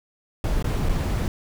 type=noise with dropouts; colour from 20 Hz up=brown; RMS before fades=-23 dBFS; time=0.44-1.28 s; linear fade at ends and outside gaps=1 ms; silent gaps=0.626-0.643 / 0.888-0.893 s; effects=none